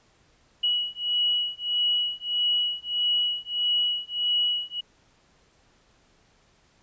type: beating tone pair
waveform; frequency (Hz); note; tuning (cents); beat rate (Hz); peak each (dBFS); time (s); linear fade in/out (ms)
sine; 2923 / 2924.6; F#7 / F#7; -22 / -21; 1.6; -26; 0.63-4.81; 10
effects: pink hiss -62 dBFS RMS until 6.82 s + resampled to 16000 Hz